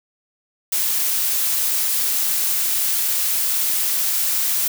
blue noise, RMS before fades -20 dBFS, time 0.72-4.68 s, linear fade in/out 5 ms, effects none

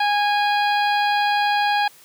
harmonic tone with a mistuned harmonic, 824 Hz, G#5, 14 cents flat, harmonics 1 / 2 / 3 / 4 / 5 / 6, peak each -18 / -24 / -28 / -30 / -32 / -34 dBFS, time 0-1.88 s, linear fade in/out 5 ms, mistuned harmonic 6, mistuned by -42 cents, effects white hiss -49 dBFS RMS until 2.04 s + high-pass 100 Hz 12 dB/octave

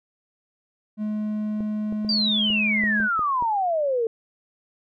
triangle tone, 212.5 Hz, G#3, 40 cents sharp, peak -22 dBFS, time 0.97-3.09 s, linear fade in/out 50 ms
clicks, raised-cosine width 2 ms, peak -23 dBFS, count 8, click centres 1.606 / 1.925 / 2.048 / 2.503 / 2.838 / 3.002 / 3.193 / 3.424 s
sine exponential sweep, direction down, 4793 to 440 Hz, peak -20 dBFS, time 2.09-4.07 s, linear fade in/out 2 ms
effects none

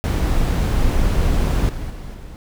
brown noise with level steps, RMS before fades -17 / -27 / -31 / -34 dBFS, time 0.04-2.36 s, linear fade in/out 0 ms, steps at 1.69 / 1.9 / 2.14 s, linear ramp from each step 2 ms, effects none

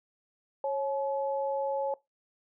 sine tone pair together, 548.9 / 855 Hz, C#5 / A5, -17 / -50 cents, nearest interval minor sixth, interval 767 cents, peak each -29 / -33 dBFS, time 0.64-1.94 s, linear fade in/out 2 ms, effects noise-tail reverb RT60 0.2 s tail -22 dB re dry

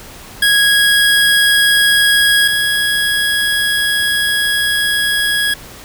25% pulse tone pair in turn, 1654 / 1662 Hz, G#6 / G#6, -8 / +1 cents, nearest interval unison, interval 9 cents, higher second, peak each -5 / -9 dBFS, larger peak first, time 0.42-2.48 / 2.48-5.54 s, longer second, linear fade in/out 5 ms, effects pink hiss -35 dBFS RMS until 5.84 s

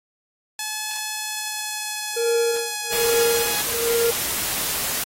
5% pulse tone with pitch glide, 857 to 836.9 Hz, A5 to G#5, -46 to +13 cents, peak -14 dBFS, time 0.59-3.62 s, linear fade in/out 2 ms, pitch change -41 cents, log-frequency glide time 1.13-3.25 s
triangle tone with tremolo, 466.2 Hz, A#4, in tune, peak -15 dBFS, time 2.16-4.11 s, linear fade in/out 10 ms, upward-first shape sine, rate 1.2 Hz, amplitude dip 100%
white noise, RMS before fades -25 dBFS, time 2.92-5.04 s, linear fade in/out 5 ms
effects AAC 48 kbps

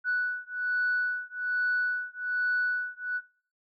sine beating tone pair, 1480 / 1481.2 Hz, F#6 / F#6, 0 / +1 cents, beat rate 1.2 Hz, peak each -29 dBFS, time 0.04-3.21 s, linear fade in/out 50 ms, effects noise-tail reverb RT60 0.5 s tail -23 dB re dry + tanh soft clip ceiling -20 dBFS

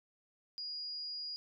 sine tone, 4874 Hz, D#8, 37 cents flat, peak -39 dBFS, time 0.58-1.36 s, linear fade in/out 0 ms, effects none

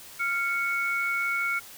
sine tone pair together, 1388.6 / 2217 Hz, F6 / C#7, -10 / 0 cents, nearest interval minor sixth, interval 810 cents, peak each -28 / -27 dBFS, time 0.19-1.6 s, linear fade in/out 20 ms, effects white hiss -46 dBFS RMS until 1.77 s

